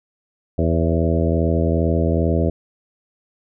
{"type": "harmonic tone with a mistuned harmonic", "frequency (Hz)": 82.41, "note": "E2", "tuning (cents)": 0, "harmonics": [1, 2, 3, 4, 5, 6, 7, 8], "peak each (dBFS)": [-19, -22, -24, -25, -26, -27, -27, -28], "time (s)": [0.58, 2.5], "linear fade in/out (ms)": 5, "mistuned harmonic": 7, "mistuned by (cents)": -29, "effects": []}